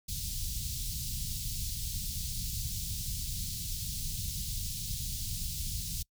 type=band-stop noise; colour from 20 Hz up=pink; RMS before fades=-36 dBFS; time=0.08-6.03 s; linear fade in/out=10 ms; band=150 to 3900 Hz; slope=24 dB/octave; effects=noise-tail reverb RT60 0.1 s tail -25 dB re dry